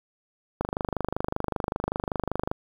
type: click train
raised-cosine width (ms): 1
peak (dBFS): -12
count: 49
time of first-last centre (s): 0.61-2.515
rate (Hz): 25.2
effects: 7-bit